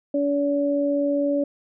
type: tone pair together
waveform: sine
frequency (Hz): 285.2 / 570.4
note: C#4 / C#5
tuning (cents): +49 / +49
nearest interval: octave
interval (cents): 1200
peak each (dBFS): -22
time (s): 0.14-1.44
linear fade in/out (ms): 5
effects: none